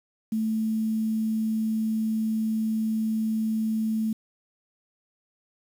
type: tone with quantisation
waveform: sine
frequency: 220 Hz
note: A3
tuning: in tune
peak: -23 dBFS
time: 0.32-4.13 s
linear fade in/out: 5 ms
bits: 8
effects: none